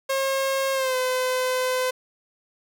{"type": "tone with pitch glide", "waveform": "sawtooth", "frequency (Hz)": [539, 510.2], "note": ["C#5", "C5"], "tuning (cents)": [-49, -44], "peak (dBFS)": -18, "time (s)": [0.09, 1.91], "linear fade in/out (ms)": 10, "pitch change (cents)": -95, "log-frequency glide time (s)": [0.73, 0.96], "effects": []}